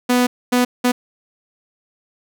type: tone bursts at uneven times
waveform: sawtooth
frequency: 247.4 Hz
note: B3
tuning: 3 cents sharp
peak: -9 dBFS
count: 3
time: 0.09-0.27 / 0.52-0.65 / 0.84-0.92 s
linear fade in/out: 10 ms
effects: none